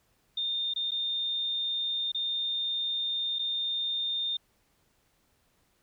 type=tone with dropouts; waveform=sine; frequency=3631 Hz; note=A#7; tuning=46 cents flat; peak=-28 dBFS; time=0.37-4.37 s; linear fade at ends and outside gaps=5 ms; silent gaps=0.738-0.76 / 0.909-0.917 / 2.119-2.146 / 3.387-3.392 s; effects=pink hiss -70 dBFS RMS until 5.82 s